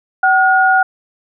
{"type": "tone pair together", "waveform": "sine", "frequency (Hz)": [760, 1438], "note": ["F#5", "F#6"], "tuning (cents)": [46, -50], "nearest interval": "major seventh", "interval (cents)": 1104, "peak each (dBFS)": -11, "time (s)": [0.23, 0.83], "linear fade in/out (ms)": 5, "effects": []}